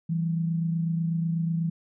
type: tone pair together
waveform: sine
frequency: 164.98 / 193.1 Hz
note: E3 / G3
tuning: +2 / -26 cents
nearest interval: minor third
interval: 272 cents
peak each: -24 / -35 dBFS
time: 0.09-1.7 s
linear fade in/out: 10 ms
effects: none